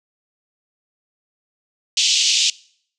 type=band-pass noise; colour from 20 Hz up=pink; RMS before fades=-17 dBFS; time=1.97-2.5 s; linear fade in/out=2 ms; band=2700 to 7100 Hz; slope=48 dB/octave; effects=noise-tail reverb RT60 0.6 s tail -23 dB re dry